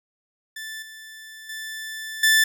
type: tone with level steps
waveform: sawtooth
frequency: 1760 Hz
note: A6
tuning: in tune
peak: -29 / -36 / -28 / -11 dBFS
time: 0.56-2.44 s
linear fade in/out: 5 ms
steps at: 0.82 / 1.49 / 2.23 s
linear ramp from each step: 5 ms
effects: none